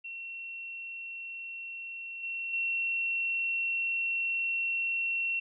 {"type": "tone with level steps", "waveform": "sine", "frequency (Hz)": 2721, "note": "F7", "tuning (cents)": -46, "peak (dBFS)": [-38, -33, -28], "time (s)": [0.04, 5.4], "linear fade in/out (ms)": 10, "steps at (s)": [2.23, 2.53], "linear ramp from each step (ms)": 5, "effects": []}